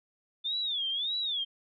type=tone with vibrato; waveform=sine; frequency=3520 Hz; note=A7; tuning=in tune; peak=-29 dBFS; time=0.44-1.45 s; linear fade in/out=20 ms; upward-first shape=sine; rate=1.7 Hz; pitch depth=190 cents each way; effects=none